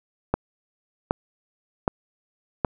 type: click train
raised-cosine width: 1 ms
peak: -6 dBFS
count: 4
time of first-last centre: 0.34-2.648 s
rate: 1.3 Hz
effects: none